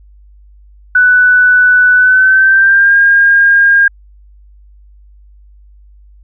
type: tone with pitch glide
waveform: sine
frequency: 1490 to 1615.5 Hz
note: F#6 to G#6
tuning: +12 to -48 cents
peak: -4 dBFS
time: 0.95-3.88 s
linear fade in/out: 5 ms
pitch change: +140 cents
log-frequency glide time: 1.95-2.96 s
effects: added 50 Hz sine -38 dBFS peak until 6.23 s